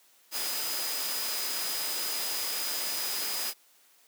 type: tone in noise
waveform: sine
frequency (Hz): 4978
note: D#8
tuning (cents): 0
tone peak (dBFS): -36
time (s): 0.31-3.54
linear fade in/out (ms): 50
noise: white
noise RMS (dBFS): -33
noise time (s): 0.31-3.54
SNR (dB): -6
effects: white hiss -62 dBFS RMS until 4.07 s + high-pass 300 Hz 12 dB/octave